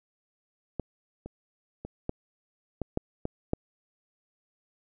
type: clicks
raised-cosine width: 2 ms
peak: -17 / -26 / -24 / -16 / -17 / -13 / -17 / -12 dBFS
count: 8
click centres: 0.797 / 1.26 / 1.85 / 2.094 / 2.817 / 2.974 / 3.254 / 3.534 s
effects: none